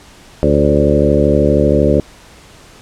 harmonic tone with a mistuned harmonic, 72.8 Hz, D2, 15 cents flat, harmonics 1 / 2 / 3 / 4 / 5 / 6 / 7 / 8, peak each -17 / -17 / -17 / -17 / -17 / -17 / -17 / -17 dBFS, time 0.43-2 s, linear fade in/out 0 ms, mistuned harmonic 7, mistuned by +29 cents, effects pink hiss -41 dBFS RMS until 2.81 s + low-pass 9000 Hz 12 dB/octave

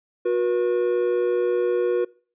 triangle tone pair together, 363.1 / 482.4 Hz, F#4 / B4, -33 / -41 cents, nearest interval perfect fourth, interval 492 cents, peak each -20 dBFS, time 0.25-2.05 s, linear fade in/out 10 ms, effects noise-tail reverb RT60 0.4 s tail -23 dB re dry + resampled to 8000 Hz

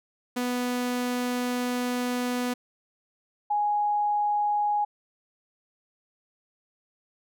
sawtooth / sine tone pair in turn, 246.9 / 830.5 Hz, B3 / G#5, 0 / 0 cents, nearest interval octave + major sixth, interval 2100 cents, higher second, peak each -22 dBFS, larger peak neither, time 0.36-2.54 / 3.5-4.85 s, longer first, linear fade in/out 10 ms, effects none

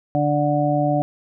harmonic tone, 146.83 Hz, D3, in tune, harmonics 1 / 2 / 4 / 5, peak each -22 / -22 / -22 / -22 dBFS, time 0.15-1.02 s, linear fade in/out 0 ms, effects none

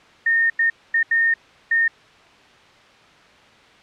sine tone bursts at uneven times, 1832 Hz, A#6, 31 cents flat, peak -14 dBFS, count 5, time 0.26-0.5 / 0.59-0.7 / 0.94-1.03 / 1.11-1.34 / 1.71-1.88 s, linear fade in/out 5 ms, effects white hiss -49 dBFS RMS until 3.82 s + low-pass 3000 Hz 12 dB/octave

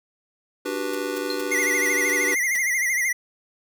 square chord, G major seventh, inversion second, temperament just, 294 / 367.5 / 392 / 490 Hz, D4 / F#4 / G4 / B4, +2 / -12 / 0 / -14 cents, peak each -32 / -33 / -32 / -31 dBFS, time 0.65-2.35 s, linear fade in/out 10 ms
white noise bursts, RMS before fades -36 dBFS, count 8, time 0.93-2.568 s, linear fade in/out 5 ms, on 21 ms, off 210 ms
triangle tone with exponential decay, 4186 Hz, C8, in tune, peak -24 dBFS, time 1.3-1.46 s, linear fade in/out 1 ms, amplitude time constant 33 ms
square tone with vibrato, 2030 Hz, B6, 47 cents sharp, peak -21 dBFS, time 1.51-3.13 s, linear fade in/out 10 ms, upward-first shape sine, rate 13 Hz, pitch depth 95 cents each way
effects none

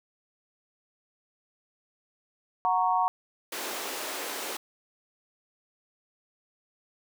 sine chord, F# major, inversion none, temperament equal with one note detuned, 736.2 / 932.3 / 1108.7 Hz, F#5 / A#5 / C#6, -9 / 0 / 0 cents, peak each -26 / -26 / -28 dBFS, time 2.65-3.08 s, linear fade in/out 0 ms
pink high-pass noise, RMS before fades -35 dBFS, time 3.52-4.57 s, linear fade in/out 5 ms, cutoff 320 Hz, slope 24 dB/octave
effects none

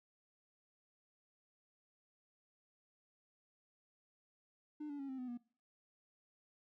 triangle tone with pitch steps, 300.1 / 287.2 / 274.9 / 263.1 / 251.8 / 241 Hz, D4 / D4 / C#4 / C4 / B3 / B3, +38 / -39 / -14 / +10 / +34 / -42 cents, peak -39 dBFS, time 4.8-5.376 s, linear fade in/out 10 ms, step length 96 ms, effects noise-tail reverb RT60 0.4 s tail -22 dB re dry + tanh soft clip ceiling -36 dBFS

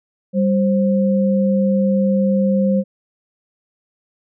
sine tone pair together, 195.76 / 527 Hz, G3 / C5, -2 / +12 cents, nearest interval octave + perfect fourth, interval 1714 cents, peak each -14 / -19 dBFS, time 0.33-2.84 s, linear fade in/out 50 ms, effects none

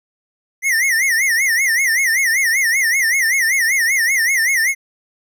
square tone with vibrato, 1975.5 Hz, B6, in tune, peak -14 dBFS, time 0.62-4.75 s, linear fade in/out 50 ms, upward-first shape sine, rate 5.2 Hz, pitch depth 180 cents each way, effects none

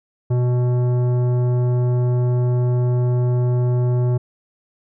triangle tone with tanh clipping, 123.47 Hz, B2, in tune, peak -17 dBFS, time 0.3-4.18 s, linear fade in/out 10 ms, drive 17 dB, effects none

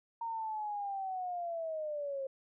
sine linear sweep, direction down, 928 to 531 Hz, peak -35 dBFS, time 0.21-2.27 s, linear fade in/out 5 ms, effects none

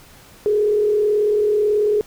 sine tone with frequency modulation, 420 Hz, G#4, 19 cents sharp, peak -14 dBFS, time 0.46-2.01 s, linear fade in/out 0 ms, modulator 38.3 Hz, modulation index 0.45, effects pink hiss -46 dBFS RMS until 2.06 s

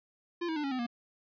square tone with pitch steps, 345.6 / 320.6 / 297.4 / 275.9 / 255.9 / 237.4 Hz, F4 / E4 / D4 / C#4 / C4 / A#3, -18 / -48 / +22 / -8 / -38 / +32 cents, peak -32 dBFS, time 0.41-0.866 s, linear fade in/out 10 ms, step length 76 ms, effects resampled to 11025 Hz + 12-bit

